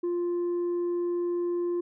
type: tone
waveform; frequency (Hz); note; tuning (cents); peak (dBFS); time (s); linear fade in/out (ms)
sine; 349.2; F4; 0; -23; 0.03-1.81; 10
effects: tanh soft clip ceiling -25 dBFS